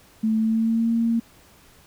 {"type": "tone with pitch glide", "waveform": "sine", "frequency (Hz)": [220, 230.3], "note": ["A3", "A#3"], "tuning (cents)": [0, -21], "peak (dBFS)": -18, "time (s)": [0.23, 1.2], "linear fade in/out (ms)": 10, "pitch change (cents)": 79, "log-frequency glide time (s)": [0.37, 0.91], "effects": ["pink hiss -53 dBFS RMS until 1.86 s"]}